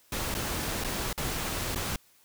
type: noise with dropouts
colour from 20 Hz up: pink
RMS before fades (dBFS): -32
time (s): 0.12-1.96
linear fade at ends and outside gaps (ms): 2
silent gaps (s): 0.342-0.349 / 0.839-0.845 / 1.129-1.177 / 1.748-1.758
effects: white hiss -62 dBFS RMS until 2.24 s